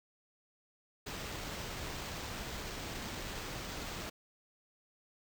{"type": "noise with sample-and-hold", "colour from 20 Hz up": "pink", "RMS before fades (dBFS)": -42, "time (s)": [1.06, 4.1], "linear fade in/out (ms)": 10, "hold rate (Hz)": 11025, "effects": []}